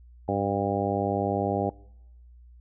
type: harmonic tone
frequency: 100 Hz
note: G2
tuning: 35 cents sharp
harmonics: 1 / 2 / 3 / 4 / 5 / 6 / 7 / 8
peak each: -32 / -32 / -32 / -32 / -32 / -32 / -32 / -32 dBFS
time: 0.28-1.7 s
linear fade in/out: 5 ms
effects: noise-tail reverb RT60 0.9 s tail -25 dB re dry + added 60 Hz sine -48 dBFS peak until 2.6 s